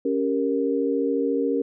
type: chord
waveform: sine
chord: G diminished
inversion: second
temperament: equal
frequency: 277.2 / 392 / 466.2 Hz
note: Db4 / G4 / Bb4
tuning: 0 / 0 / 0 cents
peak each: -24 / -27 / -24 dBFS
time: 0.05-1.62 s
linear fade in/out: 5 ms
effects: none